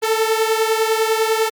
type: beating tone pair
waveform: sawtooth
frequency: 440 / 450 Hz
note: A4 / A4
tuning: 0 / +39 cents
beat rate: 10 Hz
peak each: -13 / -16 dBFS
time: 0.02-1.5 s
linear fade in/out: 20 ms
effects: MP3 96 kbps